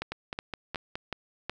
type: two click trains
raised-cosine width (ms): 0.3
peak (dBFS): -16 / -18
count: 5 / 5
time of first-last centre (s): 0.02-1.496 / 0.12-0.955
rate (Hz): 2.71 / 4.79
effects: none